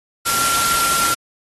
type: tone in noise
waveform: sine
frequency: 1373 Hz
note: F6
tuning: 30 cents flat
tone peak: -20 dBFS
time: 0.25-1.15 s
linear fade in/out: 20 ms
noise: white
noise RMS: -19 dBFS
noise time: 0.25-1.15 s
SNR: -4 dB
effects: AAC 32 kbps